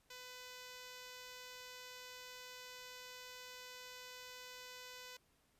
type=tone; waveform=5% pulse; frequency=501 Hz; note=B4; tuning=25 cents sharp; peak=-39 dBFS; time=0.1-5.17 s; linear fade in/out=5 ms; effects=pink hiss -75 dBFS RMS until 5.59 s + resampled to 32000 Hz